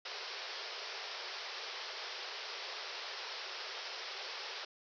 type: band-pass noise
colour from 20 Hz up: white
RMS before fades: -44 dBFS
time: 0.05-4.65 s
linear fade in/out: 5 ms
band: 370 to 5500 Hz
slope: 96 dB/octave
effects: none